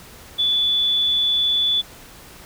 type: tone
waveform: sine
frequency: 3459 Hz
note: A7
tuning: 30 cents flat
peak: -16 dBFS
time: 0.38-1.82 s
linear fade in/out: 20 ms
effects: pink hiss -43 dBFS RMS until 2.45 s